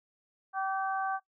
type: harmonic tone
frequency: 385.5 Hz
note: G4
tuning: 29 cents flat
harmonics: 2 / 3 / 4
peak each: -31 / -35 / -37 dBFS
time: 0.53-1.2 s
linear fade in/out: 50 ms
effects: noise-tail reverb RT60 0.1 s tail -20 dB re dry